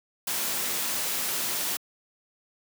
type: noise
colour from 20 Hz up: white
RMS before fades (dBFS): -29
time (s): 0.27-1.77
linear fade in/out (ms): 5
effects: high-pass 150 Hz 12 dB/octave